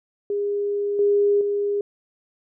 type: tone with level steps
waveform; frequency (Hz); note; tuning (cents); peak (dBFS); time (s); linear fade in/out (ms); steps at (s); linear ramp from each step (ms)
sine; 407.3; G#4; -34; -21 / -15 / -20; 0.3-1.81; 2; 0.99 / 1.41; 2
effects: none